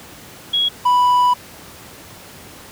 sine / triangle tone pair in turn, 3322 / 987.6 Hz, G#7 / B5, 0 / 0 cents, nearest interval octave + major sixth, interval 2100 cents, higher first, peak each -14 / -9 dBFS, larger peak second, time 0.53-0.69 / 0.85-1.34 s, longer second, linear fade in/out 10 ms, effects pink hiss -39 dBFS RMS until 2.71 s + high-pass 80 Hz 12 dB/octave

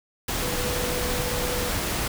sine tone in noise, 493.9 Hz, B4, in tune, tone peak -31 dBFS, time 0.42-1.69 s, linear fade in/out 5 ms, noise pink, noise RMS -27 dBFS, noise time 0.28-2.08 s, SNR -7 dB, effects none

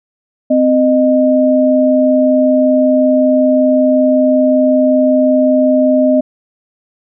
sine tone pair together, 258.9 / 615.8 Hz, C4 / D#5, -18 / -18 cents, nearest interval octave + minor third, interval 1500 cents, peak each -10 dBFS, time 0.5-6.21 s, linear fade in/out 10 ms, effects none

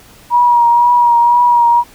sine tone with vibrato, 956 Hz, A#5, 43 cents sharp, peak -6 dBFS, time 0.3-1.84 s, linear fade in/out 50 ms, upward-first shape triangle, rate 2 Hz, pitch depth 30 cents each way, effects pink hiss -42 dBFS RMS until 1.94 s

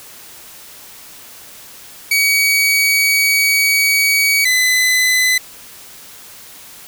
sawtooth tone pair in turn, 2260 / 2013 Hz, C#7 / B6, +33 / +33 cents, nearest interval major second, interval 200 cents, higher first, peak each -8 dBFS, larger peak neither, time 2.11-4.45 / 4.45-5.38 s, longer first, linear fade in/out 5 ms, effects white hiss -38 dBFS RMS until 6.87 s

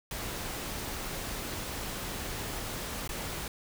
pink noise with dropouts, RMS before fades -37 dBFS, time 0.11-3.48 s, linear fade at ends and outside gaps 2 ms, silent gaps 3.077-3.091 s, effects none

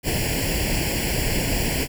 pink noise with comb filter, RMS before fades -23 dBFS, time 0.03-1.88 s, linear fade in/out 50 ms, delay 0.4 ms, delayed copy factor +0.9, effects none

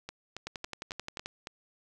two click trains, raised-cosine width 0.2 ms, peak -20 / -22 dBFS, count 10 / 6, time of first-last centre 0.47-1.259 / 0.09-1.471 s, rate 11.4 / 3.62 Hz, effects none

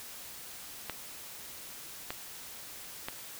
clicks, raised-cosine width 0.3 ms, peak -19 dBFS, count 3, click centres 0.897 / 2.105 / 3.085 s, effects white hiss -46 dBFS RMS until 3.39 s

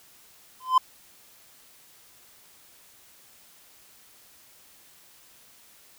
triangle tone with exponential growth, 1027 Hz, C6, 33 cents flat, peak -10 dBFS, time 0.6-0.78 s, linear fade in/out 5 ms, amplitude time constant 39 ms, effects white hiss -55 dBFS RMS until 5.98 s

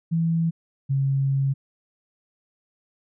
sine tone pair in turn, 165.2 / 136.63 Hz, E3 / C#3, +4 / -25 cents, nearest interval minor third, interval 329 cents, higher first, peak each -19 dBFS, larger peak neither, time 0.11-0.51 / 0.89-1.54 s, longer second, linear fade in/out 20 ms, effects none

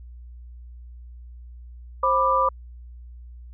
sine tone cluster, 530 / 989 / 1184 Hz, C5 / B5 / D6, +22 / +2 / +14 cents, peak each -24 / -22 / -20 dBFS, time 2.03-2.49 s, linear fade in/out 5 ms, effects added 60 Hz sine -39 dBFS peak until 3.53 s

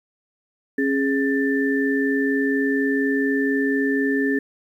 sine tone cluster, 272 / 416.2 / 1774 Hz, C#4 / G#4 / A6, -33 / +4 / +14 cents, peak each -20 / -24 / -25 dBFS, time 0.78-4.39 s, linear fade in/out 5 ms, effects 9-bit

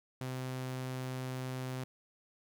sawtooth tone, 129 Hz, C3, 24 cents flat, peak -33 dBFS, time 0.21-1.84 s, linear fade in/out 2 ms, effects 12-bit

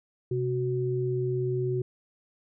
sine tone pair together, 128.79 / 370 Hz, C3 / F#4, -27 / 0 cents, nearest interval octave + tritone, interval 1827 cents, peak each -28 dBFS, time 0.31-1.82 s, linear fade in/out 5 ms, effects none

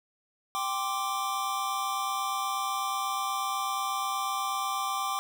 square chord, G suspended fourth, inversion none, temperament equal, 784 / 1046.5 / 1174.7 Hz, G5 / C6 / D6, 0 / 0 / 0 cents, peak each -35 / -36 / -32 dBFS, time 0.55-5.19 s, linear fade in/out 0 ms, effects none

